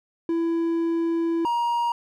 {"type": "tone pair in turn", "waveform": "triangle", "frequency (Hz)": [333.1, 945.7], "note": ["E4", "A#5"], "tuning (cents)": [18, 25], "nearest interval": "octave + tritone", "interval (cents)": 1807, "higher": "second", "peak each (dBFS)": [-19, -19], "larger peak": "neither", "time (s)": [[0.29, 1.45], [1.45, 1.92]], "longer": "first", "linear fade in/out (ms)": 2, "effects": []}